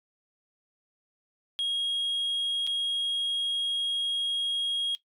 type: tone with dropouts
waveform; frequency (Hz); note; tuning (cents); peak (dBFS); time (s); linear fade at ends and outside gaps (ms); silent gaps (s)
sine; 3276; G#7; -24; -24; 1.59-4.95; 0; 2.667-2.673
effects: noise-tail reverb RT60 0.1 s tail -17 dB re dry + tanh soft clip ceiling -25 dBFS